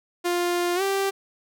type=tone with pitch glide; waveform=sawtooth; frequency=350.8 to 391.5 Hz; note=F4 to G4; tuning=+8 to -2 cents; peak=-18 dBFS; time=0.24-1.11 s; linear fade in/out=20 ms; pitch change=+190 cents; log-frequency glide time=0.75-0.82 s; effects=none